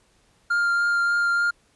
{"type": "tone with vibrato", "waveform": "triangle", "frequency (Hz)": 1400, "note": "F6", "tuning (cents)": 4, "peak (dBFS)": -17, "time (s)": [0.5, 1.51], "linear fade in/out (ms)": 10, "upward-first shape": "triangle", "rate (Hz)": 3.4, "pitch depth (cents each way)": 11, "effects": ["pink hiss -62 dBFS RMS until 1.75 s", "resampled to 24000 Hz"]}